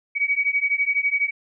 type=beating tone pair; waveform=sine; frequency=2257 / 2269 Hz; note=C#7 / C#7; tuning=+31 / +40 cents; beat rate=12 Hz; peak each=-22 dBFS; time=0.15-1.31 s; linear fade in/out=20 ms; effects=none